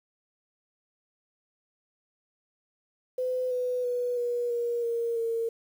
sine tone with pitch steps, 507 / 498.6 / 490.3 / 482.2 / 474.1 / 466.3 / 458.5 Hz, B4 / B4 / B4 / B4 / A#4 / A#4 / A#4, +45 / +16 / -13 / -41 / +29 / +1 / -29 cents, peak -26 dBFS, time 3.18-5.49 s, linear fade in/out 5 ms, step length 330 ms, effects 9-bit

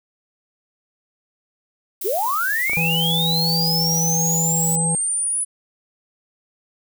violet noise, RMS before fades -28 dBFS, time 2.01-4.76 s, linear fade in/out 5 ms
sine linear sweep, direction up, 329.6 to 10000 Hz, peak -19 dBFS, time 2.04-5.45 s, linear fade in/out 20 ms
clicks, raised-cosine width 1 ms, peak -18 dBFS, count 2, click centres 2.697 / 2.733 s
harmonic tone, 164.3 Hz, E3, 5 cents flat, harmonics 1 / 3 / 5, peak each -21 / -31 / -30 dBFS, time 2.77-4.95 s, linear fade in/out 0 ms
effects none

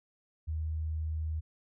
sine tone, 78.7 Hz, D#2, 20 cents sharp, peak -31 dBFS, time 0.47-1.41 s, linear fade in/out 20 ms, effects none

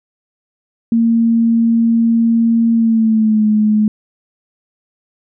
sine tone with pitch glide, 229.8 to 213.2 Hz, A#3 to G#3, -25 to +46 cents, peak -9 dBFS, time 0.92-3.88 s, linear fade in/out 2 ms, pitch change -129 cents, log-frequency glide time 2.73-3.46 s, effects none

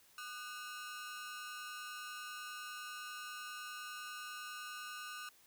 sawtooth ring-modulated tone, 1355 Hz, E6, 47 cents sharp, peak -38 dBFS, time 0.18-5.29 s, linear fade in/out 2 ms, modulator 135 Hz, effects white hiss -66 dBFS RMS until 5.46 s

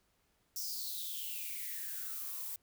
violet noise with high-pass filter sweep, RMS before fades -41 dBFS, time 0.56-2.56 s, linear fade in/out 2 ms, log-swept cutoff 5600 to 880 Hz, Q 8.1, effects pink hiss -75 dBFS RMS until 2.62 s

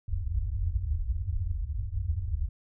white low-pass noise, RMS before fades -30 dBFS, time 0.08-2.49 s, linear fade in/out 5 ms, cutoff 100 Hz, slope 96 dB/octave, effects none

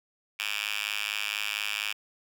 5% pulse tone with high-pass filter, 104.3 Hz, G#2, 8 cents sharp, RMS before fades -32 dBFS, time 0.39-1.93 s, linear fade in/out 10 ms, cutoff 2300 Hz, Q 6.4, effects none

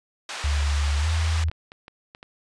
pink band-pass noise, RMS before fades -34 dBFS, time 0.29-1.44 s, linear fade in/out 2 ms, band 930 to 6500 Hz, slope 12 dB/octave
sine tone with pitch glide, 72.3 to 80.69 Hz, D2 to E2, -27 to -36 cents, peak -20 dBFS, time 0.44-1.5 s, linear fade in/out 5 ms, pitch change +191 cents, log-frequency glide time 0.99-1.07 s
clicks, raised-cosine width 0.3 ms, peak -26 dBFS, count 7, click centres 1.438 / 1.485 / 1.515 / 1.719 / 1.881 / 2.149 / 2.229 s
effects resampled to 22050 Hz

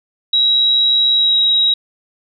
sine tone with pitch glide, 3858 to 3831 Hz, B7 to A#7, -41 to +47 cents, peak -10 dBFS, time 0.33-1.74 s, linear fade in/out 5 ms, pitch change -12 cents, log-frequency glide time 1.15-1.37 s, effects none

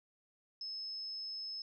sine tone, 5200 Hz, E8, 24 cents flat, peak -40 dBFS, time 0.61-1.62 s, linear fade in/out 2 ms, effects none

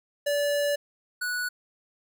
square tone pair in turn, 578 / 1473 Hz, D5 / F#6, -28 / -8 cents, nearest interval octave + major third, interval 1620 cents, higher second, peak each -24 / -28 dBFS, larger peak first, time 0.26-0.76 / 1.21-1.49 s, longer first, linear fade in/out 10 ms, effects none

